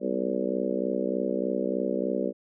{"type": "harmonic tone with a mistuned harmonic", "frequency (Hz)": 63.3, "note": "B1", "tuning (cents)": 43, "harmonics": [3, 4, 5, 6, 7, 8, 9], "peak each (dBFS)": [-33, -33, -33, -33, -33, -33, -33], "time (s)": [0, 2.33], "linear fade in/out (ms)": 50, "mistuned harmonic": 3, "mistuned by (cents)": 75, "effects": []}